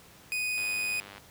40% pulse tone, 2489 Hz, D#7, in tune, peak -28 dBFS, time 0.32-1 s, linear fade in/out 0 ms
click train, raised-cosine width 0.3 ms, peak -29 dBFS, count 61, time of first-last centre 0.58-1.181 s, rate 99.9 Hz
effects pink hiss -54 dBFS RMS until 1.3 s + high-pass 60 Hz 12 dB/octave

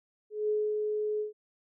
sine tone with ADSR envelope, 424.2 Hz, G#4, 37 cents sharp, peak -25 dBFS, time 0.3-1.33 s, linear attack 190 ms, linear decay 250 ms, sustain -3 dB, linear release 130 ms, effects none

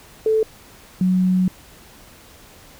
sine tone pair in turn, 438.5 / 184.37 Hz, A4 / F#3, -6 / -6 cents, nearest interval octave + minor third, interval 1500 cents, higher first, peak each -14 dBFS, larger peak neither, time 0.26-0.43 / 1.01-1.48 s, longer second, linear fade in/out 2 ms, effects pink hiss -46 dBFS RMS until 2.79 s

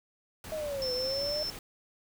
pink noise, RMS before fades -44 dBFS, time 0.44-1.59 s, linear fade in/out 2 ms
sine linear two-way sweep, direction down then up, 637 to 493.9 to 611 Hz, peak -32 dBFS, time 0.52-1.43 s, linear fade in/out 0 ms, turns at 0.93 s
sine tone, 5330 Hz, E8, 18 cents sharp, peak -32 dBFS, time 0.82-1.5 s, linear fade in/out 0 ms
effects none

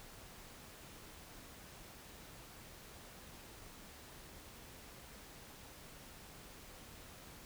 silence, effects pink hiss -55 dBFS RMS until 7.45 s

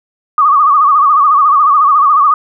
sine tone with vibrato, 1174.7 Hz, D6, in tune, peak -5 dBFS, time 0.38-2.34 s, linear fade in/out 2 ms, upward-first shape sine, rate 14 Hz, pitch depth 110 cents each way, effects none

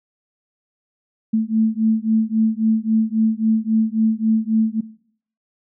sine beating tone pair, 219.1 / 222.8 Hz, A3 / A3, -7 / +22 cents, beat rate 3.7 Hz, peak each -19 dBFS, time 1.33-4.81 s, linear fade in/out 10 ms, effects noise-tail reverb RT60 0.6 s tail -19 dB re dry

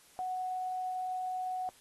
sine tone, 740 Hz, F#5, in tune, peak -33 dBFS, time 0.19-1.69 s, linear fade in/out 0 ms, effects white hiss -61 dBFS RMS until 1.8 s + AAC 32 kbps

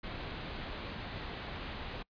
pink low-pass noise, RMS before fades -42 dBFS, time 0.03-2.03 s, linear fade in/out 10 ms, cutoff 4300 Hz, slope 48 dB/octave, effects noise-tail reverb RT60 0.1 s tail -25 dB re dry + resampled to 11025 Hz

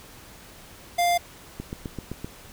square tone, 698.5 Hz, F5, in tune, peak -20 dBFS, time 0.98-1.18 s, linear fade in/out 10 ms
click train, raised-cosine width 3 ms, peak -19 dBFS, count 6, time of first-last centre 1.6-2.245 s, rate 7.75 Hz
effects pink hiss -47 dBFS RMS until 2.52 s

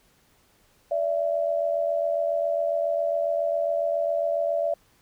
sine tone pair together, 581.7 / 669 Hz, D5 / E5, -17 / +25 cents, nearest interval major second, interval 242 cents, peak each -25 dBFS, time 0.91-4.74 s, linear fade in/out 5 ms, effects pink hiss -62 dBFS RMS until 5.01 s

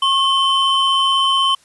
triangle tone pair together, 1084 / 3066 Hz, C#6 / G7, -39 / -39 cents, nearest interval octave + tritone, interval 1800 cents, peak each -14 dBFS, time 0.02-1.55 s, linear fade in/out 5 ms, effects white hiss -53 dBFS RMS until 1.64 s + resampled to 24000 Hz

